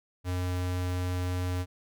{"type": "tone", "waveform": "square", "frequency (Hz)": 90.3, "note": "F#2", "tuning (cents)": -42, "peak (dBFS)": -29, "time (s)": [0.24, 1.66], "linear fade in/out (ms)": 50, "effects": []}